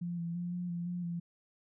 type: tone with pitch steps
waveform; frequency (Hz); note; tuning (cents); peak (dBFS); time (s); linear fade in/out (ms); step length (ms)
sine; 173.4 / 169.2 / 175.1 / 177.4 / 172.3 / 176.8 / 171.3; F3 / E3 / F3 / F3 / F3 / F3 / F3; -12 / +45 / +5 / +27 / -23 / +22 / -33; -34; 0.01-1.2; 10; 170
effects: none